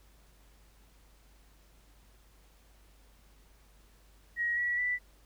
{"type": "tone with pitch steps", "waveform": "sine", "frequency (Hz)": [1896, 1934.7, 1974.2], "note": ["A#6", "B6", "B6"], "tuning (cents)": [29, -36, -1], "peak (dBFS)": -28, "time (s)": [4.36, 4.99], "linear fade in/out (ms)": 50, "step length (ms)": 210, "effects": ["added 50 Hz sine -59 dBFS peak until 5.25 s", "pink hiss -65 dBFS RMS until 5.25 s"]}